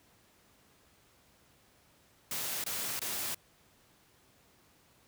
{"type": "noise bursts", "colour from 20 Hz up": "white", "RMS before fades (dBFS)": -36, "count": 3, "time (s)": [2.31, 3.346], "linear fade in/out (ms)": 2, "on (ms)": 330, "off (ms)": 23, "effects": ["pink hiss -65 dBFS RMS until 5.07 s", "high-pass 60 Hz 12 dB/octave"]}